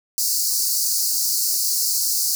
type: high-pass noise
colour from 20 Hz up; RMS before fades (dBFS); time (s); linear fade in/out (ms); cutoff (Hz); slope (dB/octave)
pink; -21; 0.18-2.35; 0; 4400; 96
effects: none